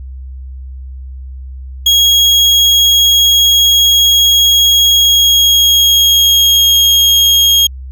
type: tone with pitch glide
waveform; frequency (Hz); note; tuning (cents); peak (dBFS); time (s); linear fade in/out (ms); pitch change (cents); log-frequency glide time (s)
35% pulse; 3295 to 3261; G#7 to G#7; -14 to -32; -4; 1.86-7.67; 5; -18; 4.85-6.74
effects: added 65 Hz sine -24 dBFS peak until 7.91 s